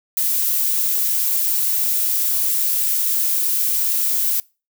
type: noise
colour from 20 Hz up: violet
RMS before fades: -19 dBFS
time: 0.17-4.4 s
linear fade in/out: 2 ms
effects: noise-tail reverb RT60 0.3 s tail -24 dB re dry